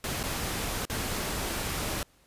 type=noise with dropouts; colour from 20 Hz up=pink; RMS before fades=-32 dBFS; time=0.04-2.03 s; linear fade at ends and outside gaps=2 ms; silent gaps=0.231-0.236 / 0.853-0.898 s; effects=pink hiss -63 dBFS RMS until 2.26 s + resampled to 32000 Hz